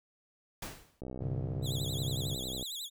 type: noise with exponential decay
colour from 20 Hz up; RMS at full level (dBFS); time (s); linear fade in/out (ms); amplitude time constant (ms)
pink; -37; 0.62-1.01; 5; 83
type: click train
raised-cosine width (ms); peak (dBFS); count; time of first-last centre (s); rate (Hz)
2; -28; 104; 1.02-2.627; 64.1
type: chord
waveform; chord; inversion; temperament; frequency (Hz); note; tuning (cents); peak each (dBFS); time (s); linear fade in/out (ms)
triangle; G suspended fourth; none; equal; 98 / 130.81 / 146.83; G2 / C3 / D3; 0 / 0 / 0; -36; 1.2-2.36; 20
type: tone with vibrato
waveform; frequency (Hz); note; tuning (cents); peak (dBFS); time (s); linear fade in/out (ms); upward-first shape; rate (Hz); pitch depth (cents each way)
sawtooth; 3636; A#7; -44; -35; 1.62-2.9; 50; sine; 11; 180
effects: none